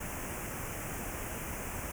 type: band-stop noise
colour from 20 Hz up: pink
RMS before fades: -39 dBFS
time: 0-1.92 s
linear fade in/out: 10 ms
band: 2800 to 6000 Hz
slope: 48 dB/octave
effects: none